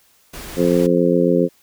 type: noise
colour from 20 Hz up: pink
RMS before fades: -33 dBFS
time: 0.33-0.87 s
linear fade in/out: 10 ms
type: harmonic tone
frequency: 87.4 Hz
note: F2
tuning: 2 cents sharp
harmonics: 2 / 3 / 4 / 5 / 6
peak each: -19 / -19 / -19 / -19 / -19 dBFS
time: 0.56-1.49 s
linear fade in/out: 50 ms
effects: white hiss -56 dBFS RMS until 1.62 s